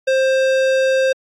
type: tone with tanh clipping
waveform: sine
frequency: 528 Hz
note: C5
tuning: 16 cents sharp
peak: -15 dBFS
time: 0.07-1.13 s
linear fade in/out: 10 ms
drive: 18 dB
effects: AAC 64 kbps